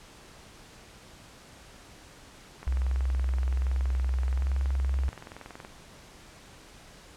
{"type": "click train", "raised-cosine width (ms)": 0.5, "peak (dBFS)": -27, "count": 65, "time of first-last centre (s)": [2.63, 5.649], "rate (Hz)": 21.2}
{"type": "tone with pitch glide", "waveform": "sine", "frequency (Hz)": [64.4, 66.59], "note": ["C2", "C2"], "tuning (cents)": [-27, 31], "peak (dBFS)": -24, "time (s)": [2.67, 5.09], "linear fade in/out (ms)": 0, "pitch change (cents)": 58, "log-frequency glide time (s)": [4.35, 4.43]}
{"effects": ["pink hiss -51 dBFS RMS until 7.16 s", "low-pass 9000 Hz 12 dB/octave"]}